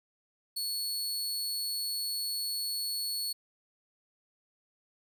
sawtooth tone, 4400 Hz, C#8, 14 cents flat, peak -29 dBFS, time 0.56-3.33 s, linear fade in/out 10 ms, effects none

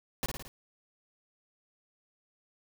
pink noise with echo, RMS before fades -32 dBFS, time 0.23-0.26 s, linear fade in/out 0 ms, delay 55 ms, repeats 4, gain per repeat -4 dB, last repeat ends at 0.48 s, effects none

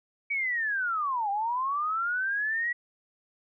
sine linear two-way sweep, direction down then up, 2282 to 784 to 1943 Hz, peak -26 dBFS, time 0.3-2.73 s, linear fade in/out 10 ms, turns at 1.3 s, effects none

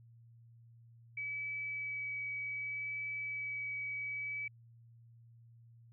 sine tone with vibrato, 2285 Hz, D7, 48 cents flat, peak -37 dBFS, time 1.17-4.48 s, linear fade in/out 5 ms, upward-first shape sine, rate 0.66 Hz, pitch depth 8 cents each way, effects added 116 Hz sine -57 dBFS peak until 5.92 s

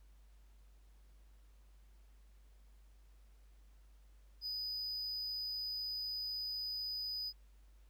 triangle tone, 4978 Hz, D#8, in tune, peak -37 dBFS, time 4.41-7.33 s, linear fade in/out 50 ms, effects added 50 Hz sine -59 dBFS peak until 7.89 s + pink hiss -75 dBFS RMS until 7.89 s

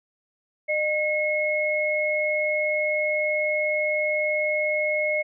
sine tone pair together, 609 / 2172 Hz, D#5 / C#7, -37 / -36 cents, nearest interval octave + minor seventh, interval 2201 cents, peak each -24 dBFS, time 0.68-5.23 s, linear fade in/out 20 ms, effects none

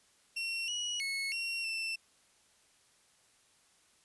30% pulse tone with pitch steps, 2726 / 2915 / 2192 / 2737 / 2677 Hz, F7 / F#7 / C#7 / F7 / E7, -43 / -26 / -20 / -36 / +26 cents, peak -31 dBFS, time 0.36-1.96 s, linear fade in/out 10 ms, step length 320 ms, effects white hiss -67 dBFS RMS until 4.04 s + resampled to 24000 Hz

